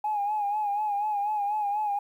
sine tone with vibrato, 830.6 Hz, G#5, in tune, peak -24 dBFS, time 0.04-1.99 s, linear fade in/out 5 ms, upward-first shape sine, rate 4.1 Hz, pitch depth 57 cents each way, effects tanh soft clip ceiling -20 dBFS + 10-bit

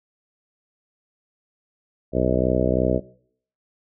harmonic tone, 63 Hz, B1, 35 cents sharp, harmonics 1 / 2 / 3 / 4 / 5 / 6 / 7 / 8 / 9 / 10, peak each -27 / -27 / -27 / -27 / -27 / -27 / -27 / -27 / -27 / -27 dBFS, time 2.12-3.01 s, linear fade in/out 50 ms, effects noise-tail reverb RT60 0.6 s tail -20 dB re dry

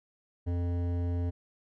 sine tone with hard clipping, 87.31 Hz, F2, in tune, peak -30 dBFS, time 0.46-1.31 s, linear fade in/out 20 ms, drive 13 dB, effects none

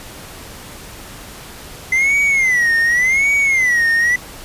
triangle tone with vibrato, 2036 Hz, C7, 48 cents flat, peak -10 dBFS, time 1.92-4.16 s, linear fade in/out 5 ms, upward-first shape sine, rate 0.88 Hz, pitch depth 180 cents each way, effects pink hiss -35 dBFS RMS until 4.44 s + resampled to 32000 Hz

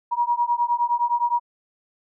sine beating tone pair, 951 / 960.7 Hz, A#5 / B5, +34 / -48 cents, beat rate 9.7 Hz, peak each -22 dBFS, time 0.11-1.4 s, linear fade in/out 20 ms, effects none

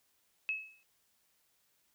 sine tone with exponential decay, 2584 Hz, E7, 35 cents flat, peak -29 dBFS, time 0.49-0.83 s, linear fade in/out 0 ms, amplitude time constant 73 ms, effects white hiss -74 dBFS RMS until 1.94 s

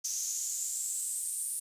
pink noise with high-pass filter sweep, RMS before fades -35 dBFS, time 0.04-1.6 s, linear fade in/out 10 ms, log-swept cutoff 6200 to 9300 Hz, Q 7.2, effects resampled to 32000 Hz

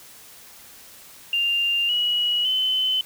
sine tone with pitch steps, 2794 / 2916 / 3043 Hz, F7 / F#7 / F#7, 0 / -26 / +48 cents, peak -19 dBFS, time 1.33-3.01 s, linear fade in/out 2 ms, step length 560 ms, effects white hiss -46 dBFS RMS until 3.05 s

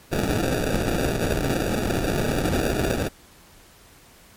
violet noise with sample-and-hold, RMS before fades -23 dBFS, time 0.11-3.09 s, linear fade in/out 20 ms, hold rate 1050 Hz, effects pink hiss -51 dBFS RMS until 4.36 s + MP3 64 kbps

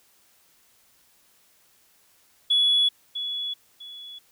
sine tone with echo, 3393 Hz, G#7, 36 cents sharp, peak -16 dBFS, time 2.5-2.89 s, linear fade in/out 10 ms, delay 650 ms, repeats 2, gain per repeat -11 dB, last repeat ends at 4.19 s, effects tanh soft clip ceiling -13 dBFS + white hiss -61 dBFS RMS until 4.31 s

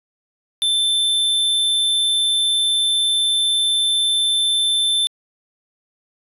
square tone, 3542 Hz, A7, 11 cents sharp, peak -16 dBFS, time 0.62-5.07 s, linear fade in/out 0 ms, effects resampled to 32000 Hz

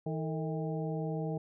harmonic tone with a mistuned harmonic, 160 Hz, D#3, 49 cents sharp, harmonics 1 / 2 / 3 / 4 / 5, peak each -34 / -41 / -39 / -43 / -45 dBFS, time 0.06-1.38 s, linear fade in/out 5 ms, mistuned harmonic 3, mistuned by -96 cents, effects none

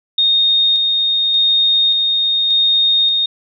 sine tone with tremolo, 3696 Hz, A#7, 16 cents flat, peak -10 dBFS, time 0.18-3.26 s, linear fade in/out 5 ms, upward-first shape square, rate 0.86 Hz, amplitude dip 25%, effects none

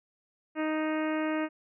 harmonic tone, 311.1 Hz, D#4, in tune, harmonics 1 / 2 / 3 / 4 / 5 / 6 / 7 / 8 / 9, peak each -29 / -34 / -40 / -40 / -41 / -42 / -44 / -46 / -49 dBFS, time 0.55-1.49 s, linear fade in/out 50 ms, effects none

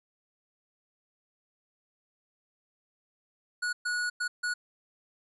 square tone bursts at uneven times, 1460 Hz, F#6, 24 cents flat, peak -29 dBFS, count 4, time 3.62-3.73 / 3.85-4.1 / 4.2-4.28 / 4.43-4.54 s, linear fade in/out 10 ms, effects resampled to 24000 Hz

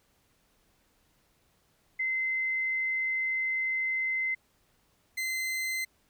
sine / 40% pulse tone pair in turn, 2063 / 2063 Hz, C7 / C7, -25 / -25 cents, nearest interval unison, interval 0 cents, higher neither, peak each -27 / -29 dBFS, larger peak first, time 1.99-4.35 / 5.17-5.85 s, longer first, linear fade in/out 10 ms, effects pink hiss -69 dBFS RMS until 6.09 s

